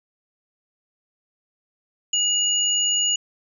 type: tone pair together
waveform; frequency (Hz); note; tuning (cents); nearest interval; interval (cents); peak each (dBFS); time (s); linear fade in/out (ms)
sine; 2886 / 6864; F#7 / A8; -44 / -44; octave + minor third; 1500; -21; 2.13-3.16; 5
effects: none